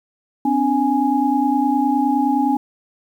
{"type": "tone cluster", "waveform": "sine", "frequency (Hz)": [258.6, 288.3, 831], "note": ["C4", "D4", "G#5"], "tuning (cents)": [-20, -32, 1], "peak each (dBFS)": -19, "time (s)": [0.45, 2.57], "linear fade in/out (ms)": 5, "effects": ["8-bit"]}